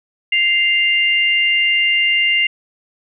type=tone pair together; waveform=sine; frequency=2093 / 2794 Hz; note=C7 / F7; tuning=0 / 0 cents; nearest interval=perfect fourth; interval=500 cents; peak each=-15 dBFS; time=0.32-2.47 s; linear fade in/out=5 ms; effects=none